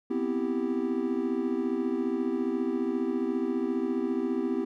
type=chord; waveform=triangle; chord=C major seventh; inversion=third; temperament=equal; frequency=246.9 / 261.6 / 329.6 / 392 Hz; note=B3 / C4 / E4 / G4; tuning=0 / 0 / 0 / 0 cents; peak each=-30 dBFS; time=0.1-4.65 s; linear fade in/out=10 ms; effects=none